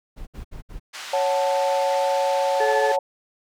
brown noise bursts, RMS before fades -35 dBFS, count 4, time 0.16-0.798 s, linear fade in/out 20 ms, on 110 ms, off 66 ms
pink band-pass noise, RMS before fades -36 dBFS, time 0.93-2.97 s, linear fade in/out 20 ms, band 1300 to 6000 Hz, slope 12 dB/octave
sine chord, F# minor, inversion second, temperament equal, 554.4 / 740 / 880 Hz, C#5 / F#5 / A5, 0 / 0 / 0 cents, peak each -21 / -26 / -24 dBFS, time 1.13-2.99 s, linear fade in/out 5 ms
harmonic tone, 433.1 Hz, A4, 27 cents flat, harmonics 1 / 2 / 4, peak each -23 / -28 / -27 dBFS, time 2.6-2.92 s, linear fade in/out 5 ms
effects none

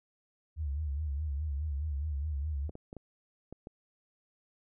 sine tone with vibrato, 73.42 Hz, D2, in tune, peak -31 dBFS, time 0.56-2.71 s, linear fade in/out 50 ms, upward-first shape sine, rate 4.8 Hz, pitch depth 120 cents each way
clicks, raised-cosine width 2 ms, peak -30 dBFS, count 6, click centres 2.694 / 2.754 / 2.929 / 2.967 / 3.526 / 3.671 s
effects none

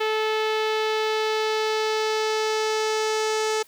sawtooth tone with low-pass filter sweep, 435 Hz, A4, 20 cents flat, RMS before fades -24 dBFS, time 0-3.63 s, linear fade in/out 10 ms, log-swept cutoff 3300 to 6700 Hz, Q 1.6, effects white hiss -54 dBFS RMS until 3.67 s + high-pass 60 Hz 12 dB/octave

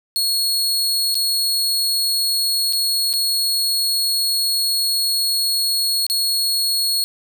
sawtooth tone with dropouts, 4328 Hz, C#8, 42 cents flat, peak -14 dBFS, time 0.16-7.04 s, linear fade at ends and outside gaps 0 ms, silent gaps 1.144-1.153 / 2.726-2.732 / 3.13-3.137 / 6.066-6.099 s, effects none

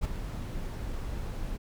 brown noise with ADSR envelope, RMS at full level -25 dBFS, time 0.01-1.58 s, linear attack 35 ms, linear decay 15 ms, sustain -10 dB, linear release 26 ms, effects none

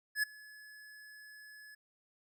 square tone with ADSR envelope, 1705 Hz, G#6, 45 cents sharp, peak -28 dBFS, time 0.15-1.75 s, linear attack 80 ms, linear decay 10 ms, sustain -24 dB, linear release 8 ms, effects none

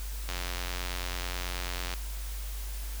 click train, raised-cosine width 0.2 ms, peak -17 dBFS, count 148, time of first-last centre 0.29-1.938 s, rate 89.2 Hz, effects added 50 Hz sine -34 dBFS peak until 3 s + white hiss -45 dBFS RMS until 3 s

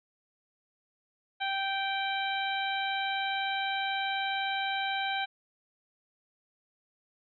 harmonic tone, 781 Hz, G5, 7 cents flat, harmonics 1 / 2 / 3 / 4 / 5, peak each -32 / -35 / -37 / -38 / -39 dBFS, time 1.4-5.26 s, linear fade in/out 20 ms, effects none

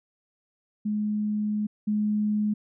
sine tone pair in turn, 210.6 / 210.6 Hz, G#3 / G#3, +24 / +24 cents, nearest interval unison, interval 0 cents, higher neither, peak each -24 / -22 dBFS, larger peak second, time 0.85-1.67 / 1.87-2.54 s, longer first, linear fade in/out 10 ms, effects none

